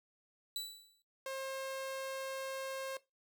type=tone with exponential decay; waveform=sawtooth; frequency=3951 Hz; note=B7; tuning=in tune; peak=-32 dBFS; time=0.56-1.02 s; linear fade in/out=1 ms; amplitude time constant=100 ms
type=tone; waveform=sawtooth; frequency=534 Hz; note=C5; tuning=35 cents sharp; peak=-35 dBFS; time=1.26-2.97 s; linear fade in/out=2 ms
effects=noise-tail reverb RT60 0.2 s tail -18 dB re dry